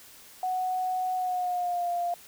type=tone with pitch glide; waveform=sine; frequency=740 to 698.5 Hz; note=F#5 to F5; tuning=0 to 0 cents; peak=-26 dBFS; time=0.43-2.14 s; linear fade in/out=2 ms; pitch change=-100 cents; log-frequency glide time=1.15-1.88 s; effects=white hiss -51 dBFS RMS until 2.27 s